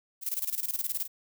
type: noise with tremolo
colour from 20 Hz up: violet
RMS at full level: -30 dBFS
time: 0.21-1.08 s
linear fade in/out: 50 ms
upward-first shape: square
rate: 19 Hz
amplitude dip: 80%
effects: none